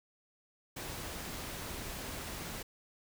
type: noise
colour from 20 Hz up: pink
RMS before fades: -42 dBFS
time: 0.76-2.63 s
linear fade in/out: 10 ms
effects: none